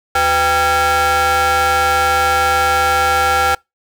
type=ring-modulated tone; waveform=35% pulse; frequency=289.4 Hz; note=D4; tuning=25 cents flat; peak=-7 dBFS; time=0.15-3.55 s; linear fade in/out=5 ms; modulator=1080 Hz; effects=noise-tail reverb RT60 0.2 s tail -26 dB re dry